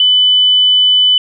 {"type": "tone", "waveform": "sine", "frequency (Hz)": 3000, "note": "F#7", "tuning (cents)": 23, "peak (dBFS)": -6, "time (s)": [0, 1.18], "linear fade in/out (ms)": 2, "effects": []}